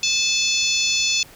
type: harmonic tone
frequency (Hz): 869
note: A5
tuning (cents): -22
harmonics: 3 / 4 / 5 / 6 / 7 / 8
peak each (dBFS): -23 / -24 / -25 / -26 / -26 / -27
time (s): 0.03-1.23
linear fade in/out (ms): 2
effects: pink hiss -46 dBFS RMS until 1.35 s